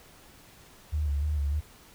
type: tone with vibrato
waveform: sine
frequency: 73.42 Hz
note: D2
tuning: in tune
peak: -25 dBFS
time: 0.92-1.61 s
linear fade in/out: 20 ms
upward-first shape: square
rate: 3.3 Hz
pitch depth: 51 cents each way
effects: pink hiss -54 dBFS RMS until 1.94 s